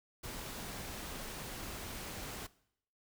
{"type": "noise", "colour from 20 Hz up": "pink", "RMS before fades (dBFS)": -44, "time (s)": [0.23, 2.47], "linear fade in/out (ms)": 10, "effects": ["noise-tail reverb RT60 0.7 s tail -20 dB re dry"]}